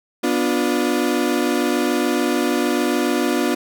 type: chord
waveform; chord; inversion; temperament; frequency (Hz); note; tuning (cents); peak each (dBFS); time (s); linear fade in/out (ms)
35% pulse; B diminished; none; equal with one note detuned; 246.9 / 293.7 / 354.7; B3 / D4 / F4; 0 / 0 / +27; -20; 0.23-3.55; 10
effects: none